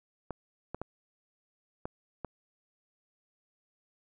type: clicks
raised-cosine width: 1 ms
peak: -22 dBFS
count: 5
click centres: 0.307 / 0.746 / 0.816 / 1.855 / 2.247 s
effects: none